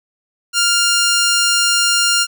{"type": "tone", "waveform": "10% pulse", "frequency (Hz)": 1400, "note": "F6", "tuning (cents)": 4, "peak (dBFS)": -4, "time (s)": [0.53, 2.27], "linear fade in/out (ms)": 50, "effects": []}